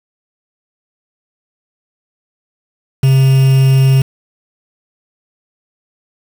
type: tone with quantisation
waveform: triangle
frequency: 133.7 Hz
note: C3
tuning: 38 cents sharp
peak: -4 dBFS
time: 3.03-4.02 s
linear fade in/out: 5 ms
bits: 4
effects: none